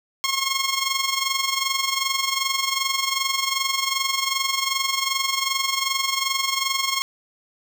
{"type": "tone with amplitude modulation", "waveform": "10% pulse", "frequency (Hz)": 1080, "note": "C#6", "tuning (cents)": -45, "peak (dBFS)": -10, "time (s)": [0.24, 7.02], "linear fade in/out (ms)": 0, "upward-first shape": "sine", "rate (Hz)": 22.6, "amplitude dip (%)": 65, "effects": []}